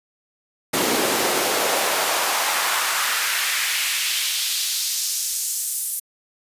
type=noise with high-pass filter sweep; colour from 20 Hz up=pink; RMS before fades=-22 dBFS; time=0.73-6 s; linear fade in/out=10 ms; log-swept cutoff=270 to 9900 Hz; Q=1.4; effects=resampled to 32000 Hz